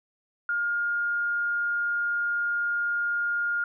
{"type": "tone", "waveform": "sine", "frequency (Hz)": 1416, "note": "F6", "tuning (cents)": 23, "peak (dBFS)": -24, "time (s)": [0.49, 3.64], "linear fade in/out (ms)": 2, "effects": []}